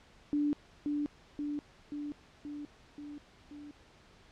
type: tone with echo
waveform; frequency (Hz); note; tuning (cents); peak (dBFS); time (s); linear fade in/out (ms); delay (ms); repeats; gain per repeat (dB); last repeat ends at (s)
sine; 293; D4; -4; -27; 0.33-0.53; 0; 530; 6; -3; 3.71
effects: pink hiss -60 dBFS RMS until 4.31 s + low-pass 5000 Hz 12 dB/octave